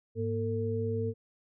sine tone cluster, 104.4 / 235.6 / 450.9 Hz, G#2 / A#3 / A4, +10 / +19 / +42 cents, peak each -32 / -37 / -32 dBFS, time 0.15-1.14 s, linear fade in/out 50 ms, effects none

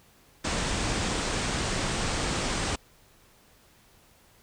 pink low-pass noise, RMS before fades -29 dBFS, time 0.44-2.76 s, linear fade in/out 10 ms, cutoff 9000 Hz, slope 96 dB/octave, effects pink hiss -59 dBFS RMS until 4.42 s

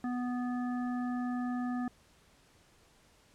harmonic tone, 246.9 Hz, B3, in tune, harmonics 1 / 3 / 5 / 7, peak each -32 / -42 / -46 / -49 dBFS, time 0.04-1.88 s, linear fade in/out 2 ms, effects pink hiss -64 dBFS RMS until 3.34 s + low-pass 10000 Hz 12 dB/octave

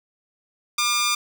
10% pulse tone with amplitude modulation, 1199 Hz, D6, 36 cents sharp, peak -9 dBFS, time 0.78-1.15 s, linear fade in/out 5 ms, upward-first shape sine, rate 218 Hz, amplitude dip 50%, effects none

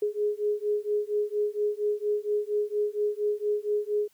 sine beating tone pair, 415.3 / 419.6 Hz, G#4 / G#4, 0 / +18 cents, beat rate 4.3 Hz, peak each -28 dBFS, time 0.02-4.08 s, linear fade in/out 5 ms, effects white hiss -65 dBFS RMS until 4.13 s

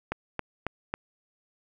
click train, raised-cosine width 0.5 ms, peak -14 dBFS, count 4, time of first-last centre 0.12-0.94 s, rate 3.66 Hz, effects none

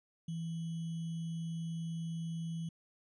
sine tone with sample-and-hold, 164.81 Hz, E3, in tune, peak -36 dBFS, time 0.28-2.69 s, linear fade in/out 5 ms, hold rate 3150 Hz, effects resampled to 24000 Hz

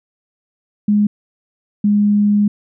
sine tone pair in turn, 207.7 / 206.4 Hz, G#3 / G#3, 0 / -10 cents, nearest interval unison, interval 10 cents, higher first, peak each -10 dBFS, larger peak neither, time 0.88-1.07 / 1.84-2.48 s, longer second, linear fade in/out 5 ms, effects none

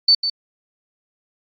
sine tone with echo, 4524 Hz, C#8, 34 cents sharp, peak -9 dBFS, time 0.08-0.15 s, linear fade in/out 5 ms, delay 150 ms, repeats 1, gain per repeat -9 dB, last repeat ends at 0.3 s, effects AAC 64 kbps

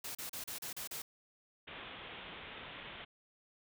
white noise bursts, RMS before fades -43 dBFS, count 7, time 0.04-1.02 s, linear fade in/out 5 ms, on 110 ms, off 35 ms
white low-pass noise, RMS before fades -49 dBFS, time 1.67-3.05 s, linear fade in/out 10 ms, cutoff 3600 Hz, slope 96 dB/octave
effects none

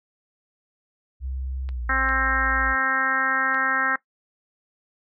sine tone with pitch glide, 65.41 to 57.6 Hz, C2 to A#1, 0 to -20 cents, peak -27 dBFS, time 1.2-2.76 s, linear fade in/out 50 ms, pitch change -220 cents, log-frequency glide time 1.68-1.88 s
clicks, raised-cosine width 0.3 ms, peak -26 dBFS, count 3, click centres 1.69 / 2.09 / 3.545 s
harmonic tone, 264.7 Hz, C4, 20 cents sharp, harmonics 1 / 2 / 3 / 4 / 5 / 6 / 7 / 8, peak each -35 / -37 / -33 / -30 / -25 / -25 / -26 / -37 dBFS, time 1.89-3.96 s, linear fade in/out 5 ms
effects noise-tail reverb RT60 0.1 s tail -18 dB re dry

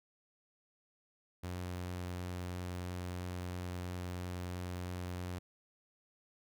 sawtooth tone, 89.7 Hz, F2, 47 cents sharp, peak -35 dBFS, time 1.43-5.39 s, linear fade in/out 10 ms, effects none

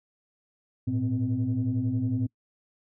sine tone cluster, 107.1 / 118.1 / 257.6 Hz, A2 / A#2 / C4, -46 / +23 / -27 cents, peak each -29 / -28 / -27 dBFS, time 0.87-2.27 s, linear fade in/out 10 ms, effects noise-tail reverb RT60 0.1 s tail -26 dB re dry + tanh soft clip ceiling -18 dBFS

